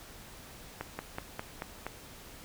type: slowing click train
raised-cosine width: 0.5 ms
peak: -20 dBFS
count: 6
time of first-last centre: 0.81-1.866 s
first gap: 180 ms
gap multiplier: 1.08
effects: pink hiss -50 dBFS RMS until 2.44 s